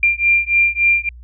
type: beating tone pair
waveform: sine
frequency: 2382 / 2385.5 Hz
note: D7 / D7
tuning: +24 / +26 cents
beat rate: 3.5 Hz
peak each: -15 dBFS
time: 0.03-1.09 s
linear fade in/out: 2 ms
effects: added 60 Hz sine -35 dBFS peak until 1.23 s